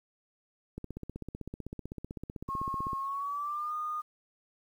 click train, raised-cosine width 3 ms, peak -26 dBFS, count 35, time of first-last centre 0.78-2.932 s, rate 15.8 Hz
sine tone with pitch glide, 1084 to 1223.8 Hz, C#6 to D#6, -39 to -29 cents, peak -32 dBFS, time 2.48-4.02 s, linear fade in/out 20 ms, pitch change +210 cents, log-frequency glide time 3-3.73 s
effects 10-bit

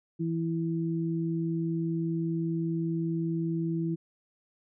sine tone pair together, 165 / 330 Hz, E3 / E4, +2 / +2 cents, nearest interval octave, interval 1200 cents, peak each -29 / -31 dBFS, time 0.19-3.96 s, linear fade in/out 20 ms, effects none

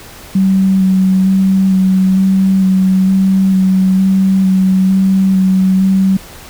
sine tone with vibrato, 190 Hz, F#3, 46 cents sharp, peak -7 dBFS, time 0.35-6.17 s, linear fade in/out 5 ms, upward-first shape square, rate 1.1 Hz, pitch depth 13 cents each way, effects pink hiss -34 dBFS RMS until 6.49 s

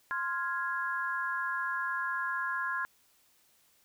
sine chord, F minor, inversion second, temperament equal, 1046.5 / 1396.9 / 1661.2 Hz, C6 / F6 / Ab6, 0 / 0 / 0 cents, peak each -35 / -36 / -34 dBFS, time 0.11-2.85 s, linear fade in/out 0 ms, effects white hiss -67 dBFS RMS until 3.84 s

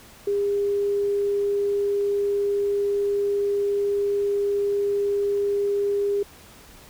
sine tone, 404.2 Hz, G#4, 47 cents flat, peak -20 dBFS, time 0.27-6.23 s, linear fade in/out 5 ms, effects pink hiss -48 dBFS RMS until 6.89 s

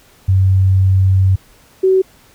sine tone pair in turn, 95 / 378 Hz, F#2 / F#4, +46 / +37 cents, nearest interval 2 octaves, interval 2391 cents, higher second, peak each -8 dBFS, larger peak neither, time 0.28-1.36 / 1.83-2.02 s, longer first, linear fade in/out 10 ms, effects pink hiss -48 dBFS RMS until 2.34 s

